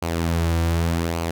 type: tone with flanger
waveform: sawtooth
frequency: 83.6 Hz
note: E2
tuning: 25 cents sharp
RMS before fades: -22 dBFS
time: 0.02-1.31 s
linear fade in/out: 5 ms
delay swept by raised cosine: 0.55 to 4.75 ms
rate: 0.85 Hz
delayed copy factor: -0.5
effects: none